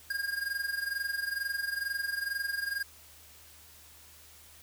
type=tone with amplitude modulation; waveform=square; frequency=1620 Hz; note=G#6; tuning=43 cents flat; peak=-29 dBFS; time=0.1-2.83 s; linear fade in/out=5 ms; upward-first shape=sine; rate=22.2 Hz; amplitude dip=75%; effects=added 77 Hz sine -61 dBFS peak until 4.62 s + white hiss -55 dBFS RMS until 4.62 s